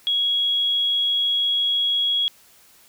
sine tone, 3322 Hz, G#7, in tune, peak -18 dBFS, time 0.07-2.28 s, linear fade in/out 0 ms, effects white hiss -53 dBFS RMS until 2.88 s

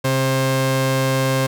sawtooth tone pair together, 132.7 / 265.4 Hz, C3 / C4, +25 / +25 cents, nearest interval octave, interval 1200 cents, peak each -14 dBFS, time 0.04-1.47 s, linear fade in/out 10 ms, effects none

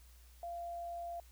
sine tone, 689 Hz, F5, 24 cents flat, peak -40 dBFS, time 0.43-1.2 s, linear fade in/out 2 ms, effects added 60 Hz sine -57 dBFS peak until 1.31 s + white hiss -66 dBFS RMS until 1.31 s

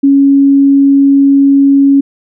sine tone, 277.2 Hz, C#4, in tune, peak -3 dBFS, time 0.03-2.01 s, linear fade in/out 10 ms, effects none

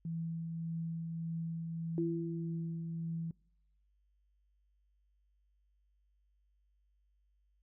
sine tone with tremolo, 164.81 Hz, E3, in tune, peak -35 dBFS, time 0.05-3.31 s, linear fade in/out 2 ms, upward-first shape triangle, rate 1.7 Hz, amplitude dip 30%
sine tone with exponential decay, 336 Hz, E4, 33 cents sharp, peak -30 dBFS, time 1.98-3.32 s, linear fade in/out 1 ms, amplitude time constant 290 ms
effects noise-tail reverb RT60 0.7 s tail -25 dB re dry + added 50 Hz sine -70 dBFS peak until 7.62 s

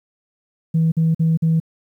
sine tone bursts, 162.2 Hz, E3, 28 cents flat, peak -12 dBFS, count 4, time 0.74-1.601 s, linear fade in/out 10 ms, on 180 ms, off 47 ms, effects tanh soft clip ceiling -10 dBFS + 9-bit

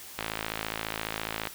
click train, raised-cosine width 0.3 ms, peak -14 dBFS, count 71, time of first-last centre 0.19-1.472 s, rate 54.6 Hz, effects white hiss -45 dBFS RMS until 1.54 s

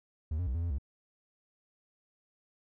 triangle tone with pitch steps, 77.5 / 89.3 / 62.6 / 83.9 / 85.8 / 67.8 Hz, D#2 / F2 / B1 / E2 / F2 / C#2, -6 / +39 / +24 / +31 / -30 / -38 cents, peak -28 dBFS, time 0.31-0.784 s, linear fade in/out 5 ms, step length 79 ms, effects none

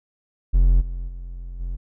triangle tone with level steps, 43.65 Hz, F1, in tune, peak -10 / -24 / -29 / -23 dBFS, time 0.53-1.77 s, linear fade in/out 20 ms, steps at 0.8 / 1.07 / 1.59 s, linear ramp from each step 20 ms, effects none

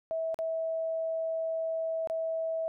sine tone with dropouts, 650 Hz, E5, 24 cents flat, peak -29 dBFS, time 0.11-2.68 s, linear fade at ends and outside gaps 0 ms, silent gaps 0.344-0.389 / 2.073-2.099 s, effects none

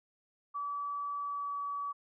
sine tone with pitch glide, 1149 to 1141.7 Hz, D6 to D6, -38 to -49 cents, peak -34 dBFS, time 0.54-1.93 s, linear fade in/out 20 ms, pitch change -11 cents, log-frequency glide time 1.18-1.58 s, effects none

